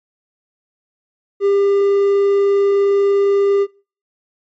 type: tone with vibrato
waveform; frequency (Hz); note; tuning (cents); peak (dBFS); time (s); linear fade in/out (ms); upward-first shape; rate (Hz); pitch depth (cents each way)
triangle; 399.3; G4; +32; -9; 1.4-3.67; 50; sine; 20; 10
effects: noise-tail reverb RT60 0.4 s tail -25 dB re dry + MP3 32 kbps